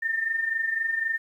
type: tone pair together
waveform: sine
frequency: 1787.1 / 1811 Hz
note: A6 / A6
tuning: +26 / +49 cents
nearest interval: unison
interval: 23 cents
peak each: -31 / -25 dBFS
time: 0.02-1.18 s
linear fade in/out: 10 ms
effects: 10-bit